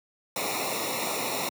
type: noise with comb filter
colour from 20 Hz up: pink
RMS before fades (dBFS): -30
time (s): 0.36-1.49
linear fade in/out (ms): 2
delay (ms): 0.63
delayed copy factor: -0.95
effects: high-pass 150 Hz 12 dB/octave